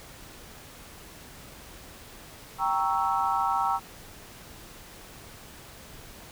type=chord; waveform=sine; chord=G diminished seventh; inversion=none; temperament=equal; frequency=784 / 932.3 / 1108.7 / 1318.5 Hz; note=G5 / Bb5 / Db6 / Fb6; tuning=0 / 0 / 0 / 0 cents; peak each=-28 / -28 / -31 / -29 dBFS; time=2.58-3.8 s; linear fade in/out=50 ms; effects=pink hiss -47 dBFS RMS until 6.31 s